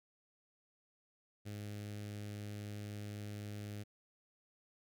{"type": "tone with notch filter", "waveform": "sawtooth", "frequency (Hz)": 103.83, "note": "G#2", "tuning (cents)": 0, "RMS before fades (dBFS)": -45, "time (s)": [1.45, 3.84], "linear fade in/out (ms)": 20, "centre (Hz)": 1000, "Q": 0.93, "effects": []}